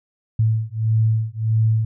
sine beating tone pair, 110 / 111.6 Hz, A2 / A2, 0 / +25 cents, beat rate 1.6 Hz, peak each -19 dBFS, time 0.39-1.85 s, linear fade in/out 5 ms, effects none

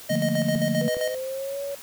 square tone with tremolo, 622.3 Hz, D#5, in tune, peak -24 dBFS, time 0.09-1.15 s, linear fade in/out 10 ms, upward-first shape square, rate 7.6 Hz, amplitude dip 60%
sine chord, Bb major seventh, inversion first, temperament equal, 146.83 / 174.61 / 220 / 233.1 Hz, D3 / F3 / A3 / Bb3, 0 / 0 / 0 / 0 cents, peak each -28 dBFS, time 0.1-0.89 s, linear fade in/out 10 ms
clicks, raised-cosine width 2 ms, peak -23 dBFS, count 2, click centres 0.557 / 0.969 s
sine tone with pitch glide, 493.9 to 560.8 Hz, B4 to C#5, 0 to +20 cents, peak -28 dBFS, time 0.81-1.75 s, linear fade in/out 5 ms, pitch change +220 cents, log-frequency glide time 0.92-1.6 s
effects white hiss -43 dBFS RMS until 1.82 s

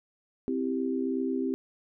sine chord, C major, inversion none, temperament equal, 261.6 / 329.6 / 392 Hz, C4 / E4 / G4, 0 / 0 / 0 cents, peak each -29 / -34 / -32 dBFS, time 0.48-1.54 s, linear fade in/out 0 ms, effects none

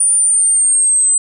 sine exponential sweep, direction down, 9397 to 8080 Hz, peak -9 dBFS, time 0-1.18 s, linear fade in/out 5 ms, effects none

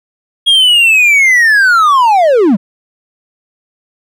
triangle linear sweep, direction down, 3294 to 174.7 Hz, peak -3 dBFS, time 0.46-2.57 s, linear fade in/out 20 ms, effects none

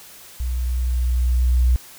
sine tone with level ramp, 61.74 Hz, B1, in tune, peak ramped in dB -21 to -12 dBFS, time 0.4-1.76 s, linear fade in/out 0 ms, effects white hiss -43 dBFS RMS until 1.98 s

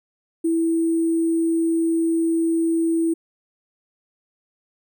sine tone with sample-and-hold, 329.6 Hz, E4, in tune, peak -17 dBFS, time 0.44-3.14 s, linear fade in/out 10 ms, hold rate 8820 Hz, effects none

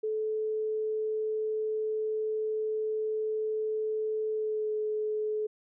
sine tone with pitch glide, 433.5 to 428 Hz, A4 to A4, -26 to -48 cents, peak -28 dBFS, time 0.03-5.47 s, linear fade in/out 10 ms, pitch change -22 cents, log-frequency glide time 4.31-4.73 s, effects none

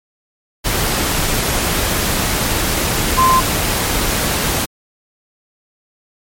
sine tone in noise, 1039 Hz, C6, 12 cents flat, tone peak -9 dBFS, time 3.17-3.41 s, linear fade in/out 20 ms, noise pink, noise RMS -17 dBFS, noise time 0.64-4.66 s, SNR +5 dB, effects MP3 64 kbps

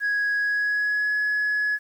sine tone with pitch glide, 1661.2 to 1691.2 Hz, G#6 to G#6, 0 to +31 cents, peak -19 dBFS, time 0-1.79 s, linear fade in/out 50 ms, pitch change +31 cents, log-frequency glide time 0.38-1.13 s, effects tanh soft clip ceiling -19 dBFS + 9-bit

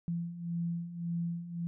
sine beating tone pair, 168.9 / 170.7 Hz, E3 / F3, +42 / -39 cents, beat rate 1.8 Hz, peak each -39 / -34 dBFS, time 0.08-1.67 s, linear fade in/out 0 ms, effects none

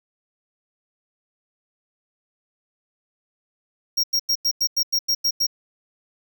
square tone bursts, 5588 Hz, F8, in tune, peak -18 dBFS, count 10, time 3.97-5.468 s, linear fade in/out 10 ms, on 67 ms, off 92 ms, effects none

